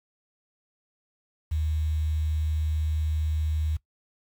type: tone with quantisation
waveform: sine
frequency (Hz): 77.7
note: D#2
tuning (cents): -2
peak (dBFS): -24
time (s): 1.51-3.77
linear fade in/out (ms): 10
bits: 8
effects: noise-tail reverb RT60 0.1 s tail -19 dB re dry